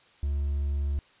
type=tone with hard clipping; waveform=triangle; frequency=71.1 Hz; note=C#2; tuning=45 cents sharp; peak=-26 dBFS; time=0.23-0.99 s; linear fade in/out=0 ms; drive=5 dB; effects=white hiss -59 dBFS RMS until 1.2 s + resampled to 8000 Hz